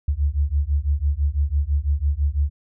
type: beating tone pair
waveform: sine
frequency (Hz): 69.3 / 75.3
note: C#2 / D2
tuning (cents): 0 / +44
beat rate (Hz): 6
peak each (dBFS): -21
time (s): 0.08-2.5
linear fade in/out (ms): 5
effects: none